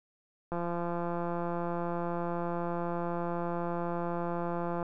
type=click train; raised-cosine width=1 ms; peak=-21 dBFS; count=742; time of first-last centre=0.52-4.828 s; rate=172 Hz; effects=none